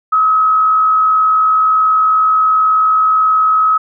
sine tone with frequency modulation, 1279 Hz, D#6, 47 cents sharp, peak -8 dBFS, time 0.12-3.78 s, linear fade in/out 10 ms, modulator 61.4 Hz, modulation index 0.33, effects none

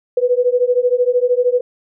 sine beating tone pair, 487.5 / 500.5 Hz, B4 / B4, -23 / +23 cents, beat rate 13 Hz, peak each -15 dBFS, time 0.17-1.61 s, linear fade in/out 5 ms, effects none

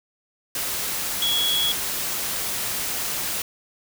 sine tone in noise, 3346 Hz, G#7, 12 cents sharp, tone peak -20 dBFS, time 1.22-1.72 s, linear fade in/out 2 ms, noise white, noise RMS -27 dBFS, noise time 0.55-3.42 s, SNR +4 dB, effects none

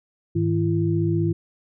sine tone cluster, 104 / 159.2 / 337.8 Hz, G#2 / D#3 / E4, +3 / +40 / +42 cents, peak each -23 dBFS, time 0.35-1.33 s, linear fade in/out 10 ms, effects none

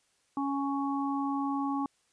harmonic tone, 277.8 Hz, C#4, 4 cents sharp, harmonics 1 / 3 / 4, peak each -30 / -35 / -36 dBFS, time 0.37-1.86 s, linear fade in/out 2 ms, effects white hiss -71 dBFS RMS until 2.12 s + resampled to 22050 Hz

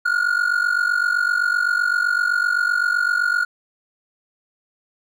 triangle ring-modulated tone, 1433 Hz, F6, 44 cents sharp, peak -12 dBFS, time 0.05-3.45 s, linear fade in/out 10 ms, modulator 23.9 Hz, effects none

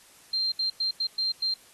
sine tone bursts at uneven times, 4168 Hz, C8, 7 cents flat, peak -24 dBFS, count 6, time 0.33-0.52 / 0.59-0.7 / 0.8-0.91 / 1-1.07 / 1.18-1.32 / 1.42-1.54 s, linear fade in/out 5 ms, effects white hiss -55 dBFS RMS until 1.73 s + AAC 32 kbps

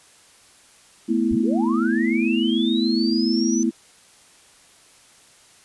sine chord, A suspended second, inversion none, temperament equal, 220 / 246.9 / 329.6 Hz, A3 / B3 / E4, 0 / 0 / 0 cents, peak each -22 dBFS, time 1.08-3.71 s, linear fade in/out 20 ms
sine linear sweep, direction up, 34.65 to 6100 Hz, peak -27 dBFS, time 1.31-3.63 s, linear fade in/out 0 ms
effects white hiss -52 dBFS RMS until 5.64 s + resampled to 24000 Hz

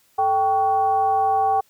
sine tone with frequency modulation, 780 Hz, G5, 9 cents flat, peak -16 dBFS, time 0.18-1.61 s, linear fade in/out 10 ms, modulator 342 Hz, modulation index 0.53, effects white hiss -60 dBFS RMS until 1.69 s

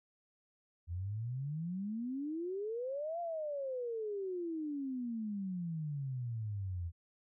sine exponential two-way sweep, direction up then down, 82.41 to 698.5 to 82.41 Hz, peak -36 dBFS, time 0.87-6.92 s, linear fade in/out 50 ms, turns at 3.2 s, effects none

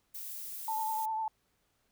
violet noise, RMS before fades -42 dBFS, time 0.14-1.06 s, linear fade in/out 10 ms
sine tone with vibrato, 880 Hz, A5, in tune, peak -31 dBFS, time 0.68-1.28 s, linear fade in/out 2 ms, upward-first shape triangle, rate 10 Hz, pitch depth 34 cents each way
effects pink hiss -75 dBFS RMS until 1.91 s

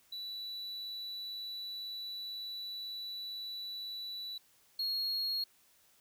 triangle tone pair in turn, 3951 / 4297 Hz, B7 / C8, 0 / +45 cents, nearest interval minor second, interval 145 cents, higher second, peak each -38 / -31 dBFS, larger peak second, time 0.12-4.38 / 4.79-5.44 s, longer first, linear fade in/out 5 ms, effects white hiss -67 dBFS RMS until 6 s

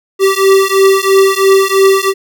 square beating tone pair, 386.5 / 389.5 Hz, G4 / G4, -24 / -11 cents, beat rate 3 Hz, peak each -10 dBFS, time 0.19-2.14 s, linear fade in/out 50 ms, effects none

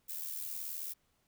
violet noise with amplitude modulation, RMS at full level -38 dBFS, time 0.08-0.94 s, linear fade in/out 20 ms, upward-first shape sine, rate 78.9 Hz, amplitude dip 60%, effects pink hiss -75 dBFS RMS until 1.27 s

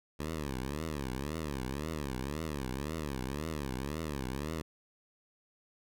10% pulse tone with vibrato, 71.4 Hz, D2, 48 cents flat, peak -27 dBFS, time 0.19-4.62 s, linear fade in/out 10 ms, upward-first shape triangle, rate 1.9 Hz, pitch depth 250 cents each way, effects none

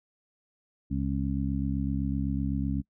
harmonic tone, 67.9 Hz, C#2, 35 cents flat, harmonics 1 / 2 / 3 / 4, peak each -32 / -32 / -32 / -32 dBFS, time 0.9-2.82 s, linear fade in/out 20 ms, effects noise-tail reverb RT60 0.1 s tail -23 dB re dry

